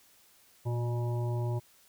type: harmonic tone with a mistuned harmonic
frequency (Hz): 120.5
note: B2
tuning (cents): -42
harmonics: 1 / 3 / 5 / 7 / 8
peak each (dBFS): -29 / -39 / -43 / -46 / -47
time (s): 0.65-1.6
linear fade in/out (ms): 20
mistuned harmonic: 1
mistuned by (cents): -39
effects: white hiss -62 dBFS RMS until 1.88 s